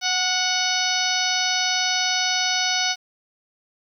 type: harmonic tone with a mistuned harmonic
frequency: 740 Hz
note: F#5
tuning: in tune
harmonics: 1 / 2 / 3 / 4 / 5 / 6 / 7 / 8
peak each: -28 / -28 / -28 / -28 / -28 / -28 / -28 / -28 dBFS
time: 0.01-2.96 s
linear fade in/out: 50 ms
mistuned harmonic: 2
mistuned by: -21 cents
effects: 9-bit